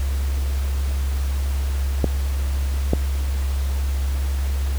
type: clicks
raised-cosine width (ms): 2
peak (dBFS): -4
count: 2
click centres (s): 2.043 / 2.934
effects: added 68 Hz sine -19 dBFS peak until 4.78 s + pink hiss -37 dBFS RMS until 4.78 s